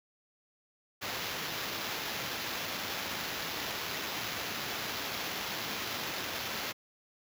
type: noise with sample-and-hold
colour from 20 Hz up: white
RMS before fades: -37 dBFS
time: 1.01-6.73 s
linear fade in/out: 20 ms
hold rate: 8820 Hz
effects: high-pass 80 Hz 12 dB/octave